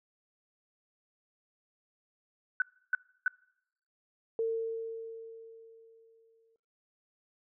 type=tone bursts; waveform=sine; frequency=1500 Hz; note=F#6; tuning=23 cents sharp; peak=-24 dBFS; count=3; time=2.6-3.28 s; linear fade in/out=2 ms; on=20 ms; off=310 ms
type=tone with exponential decay; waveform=sine; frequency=452.7 Hz; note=A4; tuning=49 cents sharp; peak=-27 dBFS; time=4.39-6.56 s; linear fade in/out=1 ms; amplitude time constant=470 ms
effects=noise-tail reverb RT60 0.8 s tail -26 dB re dry